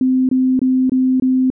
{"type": "tone bursts", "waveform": "sine", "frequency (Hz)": 258.3, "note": "C4", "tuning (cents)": -22, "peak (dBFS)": -11, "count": 5, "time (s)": [0.01, 1.502], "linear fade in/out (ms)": 2, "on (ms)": 280, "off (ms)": 23, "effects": []}